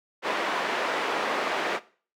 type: band-pass noise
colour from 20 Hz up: pink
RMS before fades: -28 dBFS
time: 0.22-1.8 s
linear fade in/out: 50 ms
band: 430 to 2400 Hz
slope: 12 dB/octave
effects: noise-tail reverb RT60 0.4 s tail -18 dB re dry + high-pass 200 Hz 12 dB/octave